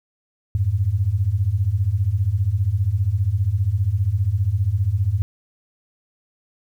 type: beating tone pair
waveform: sine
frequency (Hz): 89.2 / 104.2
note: F2 / G#2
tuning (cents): +37 / +6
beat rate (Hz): 15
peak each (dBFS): -21 / -19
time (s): 0.55-5.22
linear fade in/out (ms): 0
effects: 9-bit